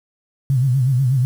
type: tone with vibrato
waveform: sine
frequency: 130 Hz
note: C3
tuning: 11 cents flat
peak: -13 dBFS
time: 0.5-1.25 s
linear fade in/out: 0 ms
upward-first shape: sine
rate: 8.2 Hz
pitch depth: 120 cents each way
effects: 7-bit